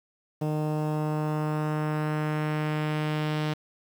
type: tone with low-pass filter sweep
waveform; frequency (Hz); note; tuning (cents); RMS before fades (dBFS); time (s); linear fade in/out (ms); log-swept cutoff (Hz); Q
sawtooth; 152.8; D#3; -31; -28; 0.41-3.54; 10; 680 to 3700; 1.3
effects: 8-bit